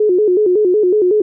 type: tone with vibrato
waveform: sine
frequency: 392 Hz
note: G4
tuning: in tune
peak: -9 dBFS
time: 0-1.22 s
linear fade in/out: 5 ms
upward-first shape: square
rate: 5.4 Hz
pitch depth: 140 cents each way
effects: none